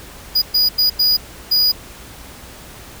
square tone bursts at uneven times, 4913 Hz, D#8, 23 cents flat, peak -12 dBFS, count 5, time 0.35-0.42 / 0.54-0.69 / 0.78-0.9 / 0.99-1.17 / 1.51-1.72 s, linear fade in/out 10 ms, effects added 60 Hz sine -44 dBFS peak until 3 s + pink hiss -38 dBFS RMS until 3 s

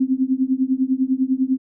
sine tone with tremolo, 261.6 Hz, C4, in tune, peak -12 dBFS, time 0-1.58 s, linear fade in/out 10 ms, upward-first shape triangle, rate 10 Hz, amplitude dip 100%, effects none

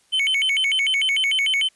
triangle tone with vibrato, 2610 Hz, E7, 18 cents flat, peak -16 dBFS, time 0.12-1.69 s, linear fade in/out 20 ms, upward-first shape square, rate 6.7 Hz, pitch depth 280 cents each way, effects white hiss -60 dBFS RMS until 1.75 s + resampled to 24000 Hz

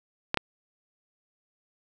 clicks, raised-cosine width 0.3 ms, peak -8 dBFS, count 2, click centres 0.344 / 0.373 s, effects none

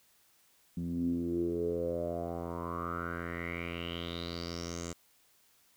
10% pulse tone with low-pass filter sweep, 85.4 Hz, F2, 38 cents flat, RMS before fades -36 dBFS, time 0.77-4.93 s, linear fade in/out 5 ms, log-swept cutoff 200 to 7300 Hz, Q 7.2, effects white hiss -67 dBFS RMS until 5.76 s

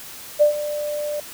sine tone with ADSR envelope, 593 Hz, D5, 17 cents sharp, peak -9 dBFS, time 0.39-1.2 s, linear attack 27 ms, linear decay 110 ms, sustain -14 dB, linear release 3 ms, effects white hiss -38 dBFS RMS until 1.33 s

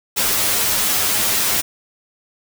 white noise with comb filter, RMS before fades -18 dBFS, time 0.16-1.62 s, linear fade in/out 20 ms, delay 9.5 ms, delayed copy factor +0.8, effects none

